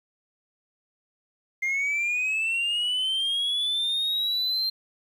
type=linear sweep; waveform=sine; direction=up; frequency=2099 to 4175 Hz; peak=-21 dBFS; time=1.62-4.7 s; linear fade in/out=10 ms; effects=tanh soft clip ceiling -22 dBFS + 9-bit